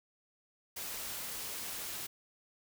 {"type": "noise", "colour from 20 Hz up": "white", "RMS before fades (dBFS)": -41, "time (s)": [0.76, 2.07], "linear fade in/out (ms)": 10, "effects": []}